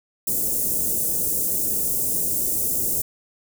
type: band-stop noise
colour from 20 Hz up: white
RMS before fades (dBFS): -23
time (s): 0.27-3.02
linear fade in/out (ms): 5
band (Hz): 510 to 7600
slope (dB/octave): 24
effects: none